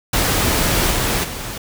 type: noise with level steps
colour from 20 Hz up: pink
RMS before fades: -17 / -19 / -28 dBFS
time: 0.13-1.58 s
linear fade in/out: 5 ms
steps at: 0.9 / 1.23 s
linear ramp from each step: 20 ms
effects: none